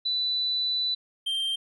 sine / triangle tone pair in turn, 3980 / 3159 Hz, B7 / G7, +13 / +13 cents, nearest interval major third, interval 400 cents, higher first, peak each -24 dBFS, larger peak neither, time 0.05-0.95 / 1.26-1.56 s, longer first, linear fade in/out 10 ms, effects none

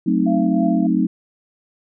sine chord, F# diminished seventh, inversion none, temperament equal, 185 / 220 / 261.6 / 311.1 Hz, F#3 / A3 / C4 / Eb4, 0 / 0 / 0 / 0 cents, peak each -20 dBFS, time 0.06-1.07 s, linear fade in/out 10 ms
sine tone with tremolo, 680 Hz, F5, 46 cents flat, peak -21 dBFS, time 0.26-0.87 s, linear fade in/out 10 ms, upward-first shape triangle, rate 3.2 Hz, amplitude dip 70%
effects none

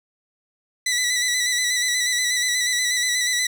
15% pulse tone with vibrato, 1974 Hz, B6, 1 cent flat, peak -13 dBFS, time 0.86-3.47 s, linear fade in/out 5 ms, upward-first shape square, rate 8.3 Hz, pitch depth 30 cents each way, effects none

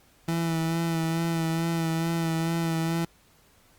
30% pulse tone with vibrato, 164.81 Hz, E3, in tune, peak -22 dBFS, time 0.28-3.05 s, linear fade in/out 5 ms, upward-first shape sine, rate 2.3 Hz, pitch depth 25 cents each way, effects pink hiss -60 dBFS RMS until 3.78 s + Opus 48 kbps

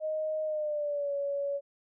sine tone with pitch glide, 622.3 to 564.1 Hz, D#5 to C#5, 0 to +30 cents, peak -29 dBFS, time 0-1.61 s, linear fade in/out 50 ms, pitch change -170 cents, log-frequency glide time 0.44-1.13 s, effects none

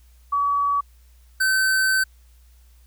sine / square tone pair in turn, 1138 / 1536.1 Hz, C#6 / G6, +45 / -36 cents, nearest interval perfect fourth, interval 519 cents, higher second, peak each -18 dBFS, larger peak neither, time 0.32-0.81 / 1.4-2.04 s, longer second, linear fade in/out 10 ms, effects added 60 Hz sine -49 dBFS peak until 2.86 s + white hiss -62 dBFS RMS until 2.86 s

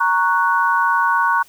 sine chord, F# major, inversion first, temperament equal, 932.3 / 1108.7 / 1480 Hz, A#5 / C#6 / F#6, 0 / 0 / 0 cents, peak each -18 dBFS, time 0-1.43 s, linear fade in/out 10 ms, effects white hiss -50 dBFS RMS until 1.48 s

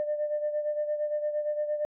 sine beating tone pair, 597 / 605.7 Hz, D5 / D#5, +28 / -47 cents, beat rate 8.7 Hz, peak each -27 / -34 dBFS, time 0-1.85 s, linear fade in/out 0 ms, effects tanh soft clip ceiling -21 dBFS

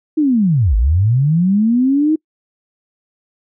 sine linear two-way sweep, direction down then up, 319.7 to 48.88 to 319.7 Hz, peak -10 dBFS, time 0.17-2.16 s, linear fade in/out 10 ms, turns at 0.76 s, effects noise-tail reverb RT60 0.1 s tail -26 dB re dry

